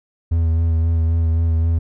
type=tone with vibrato; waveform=triangle; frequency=82.1 Hz; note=E2; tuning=6 cents flat; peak=-12 dBFS; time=0.31-1.79 s; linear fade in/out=10 ms; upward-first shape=sine; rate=3.8 Hz; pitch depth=25 cents each way; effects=none